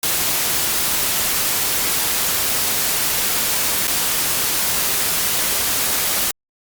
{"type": "noise with dropouts", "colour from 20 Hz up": "white", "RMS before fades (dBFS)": -19, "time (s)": [0.03, 6.31], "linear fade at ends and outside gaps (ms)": 2, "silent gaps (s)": [3.872, 3.878], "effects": ["Opus 48 kbps"]}